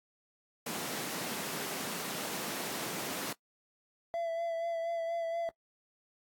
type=high-pass noise; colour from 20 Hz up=pink; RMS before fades=-38 dBFS; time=0.66-3.33 s; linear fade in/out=5 ms; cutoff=170 Hz; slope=24 dB/octave
type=tone with vibrato; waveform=triangle; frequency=670 Hz; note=E5; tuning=28 cents sharp; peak=-30 dBFS; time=4.14-5.49 s; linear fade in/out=0 ms; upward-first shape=sine; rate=4.2 Hz; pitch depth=24 cents each way
effects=noise-tail reverb RT60 0.1 s tail -22 dB re dry + AAC 64 kbps